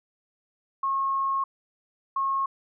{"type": "tone pair in turn", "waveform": "sine", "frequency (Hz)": [1086, 1086], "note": ["C#6", "C#6"], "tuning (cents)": [-36, -36], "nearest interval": "unison", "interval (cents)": 0, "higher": "neither", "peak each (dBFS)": -23, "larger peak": "neither", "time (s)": [[0.83, 1.44], [2.16, 2.46]], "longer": "first", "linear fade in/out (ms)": 5, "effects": []}